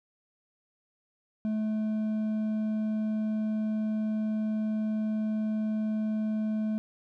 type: tone with hard clipping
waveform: triangle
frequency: 216.1 Hz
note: A3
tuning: 31 cents flat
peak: -28 dBFS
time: 1.45-6.78 s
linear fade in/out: 0 ms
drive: 7 dB
effects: none